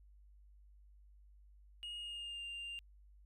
sine tone with pitch glide, 2867 to 2793 Hz, F7 to F7, +45 to -1 cents, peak -40 dBFS, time 1.83-2.79 s, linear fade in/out 0 ms, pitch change -46 cents, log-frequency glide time 1.98-2.44 s, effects tanh soft clip ceiling -42 dBFS + added 50 Hz sine -59 dBFS peak until 3.25 s

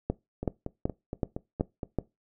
two click trains, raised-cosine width 2 ms, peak -20 / -13 dBFS, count 7 / 6, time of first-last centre 0.43-1.832 / 0.1-1.987 s, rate 4.28 / 2.65 Hz, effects noise-tail reverb RT60 0.2 s tail -20 dB re dry

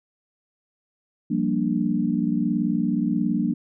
sine chord, G minor seventh, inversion third, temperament equal, 174.61 / 196 / 233.1 / 293.7 Hz, F3 / G3 / Bb3 / D4, 0 / 0 / 0 / 0 cents, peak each -27 / -26 / -24 / -26 dBFS, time 1.3-3.54 s, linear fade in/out 10 ms, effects none

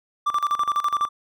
triangle tone with tremolo, 1174.7 Hz, D6, in tune, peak -16 dBFS, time 0.26-1.09 s, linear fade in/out 10 ms, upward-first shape square, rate 12 Hz, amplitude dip 80%, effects none

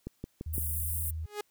click train, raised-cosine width 3 ms, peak -24 dBFS, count 4, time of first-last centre 0.07-0.581 s, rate 5.87 Hz
sine tone with pitch glide, 78.6 to 79.88 Hz, D#2 to D#2, +18 to +46 cents, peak -33 dBFS, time 0.46-1.26 s, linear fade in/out 5 ms, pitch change +28 cents, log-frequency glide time 0.67-1.05 s
pink high-pass noise, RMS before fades -35 dBFS, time 0.53-1.11 s, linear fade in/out 10 ms, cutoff 9400 Hz, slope 48 dB/octave
sawtooth tone with exponential growth, 416.1 Hz, G#4, 3 cents sharp, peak -26 dBFS, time 1.23-1.41 s, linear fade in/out 5 ms, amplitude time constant 38 ms
effects white hiss -71 dBFS RMS until 1.5 s

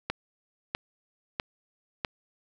click train, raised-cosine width 0.3 ms, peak -12 dBFS, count 4, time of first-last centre 0.1-2.048 s, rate 1.54 Hz, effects none

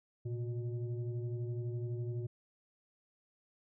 sine tone with frequency modulation, 116.54 Hz, A#2, in tune, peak -35 dBFS, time 0.25-2.27 s, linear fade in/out 10 ms, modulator 245 Hz, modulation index 0.74, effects none

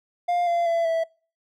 triangle tone with pitch steps, 703 / 687.3 / 672 / 657.1 Hz, F5 / F5 / E5 / E5, +11 / -28 / +33 / -6 cents, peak -18 dBFS, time 0.28-1.04 s, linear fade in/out 10 ms, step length 190 ms, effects noise-tail reverb RT60 0.4 s tail -26 dB re dry

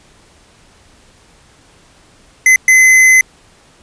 square tone bursts at uneven times, 2042 Hz, C7, 43 cents flat, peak -5 dBFS, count 2, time 2.46-2.56 / 2.68-3.21 s, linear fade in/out 2 ms, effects pink hiss -47 dBFS RMS until 3.82 s + resampled to 22050 Hz

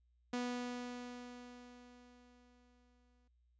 sawtooth tone with exponential decay, 245.4 Hz, B3, 11 cents flat, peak -32 dBFS, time 0.33-3.28 s, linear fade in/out 5 ms, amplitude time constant 640 ms, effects added 60 Hz sine -70 dBFS peak until 3.59 s + resampled to 16000 Hz

